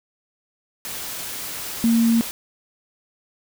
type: tone in noise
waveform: sine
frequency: 230.3 Hz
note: A#3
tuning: 21 cents flat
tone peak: -14 dBFS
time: 1.84-2.21 s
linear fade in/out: 0 ms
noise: white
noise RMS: -31 dBFS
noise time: 0.85-2.31 s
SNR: +14 dB
effects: none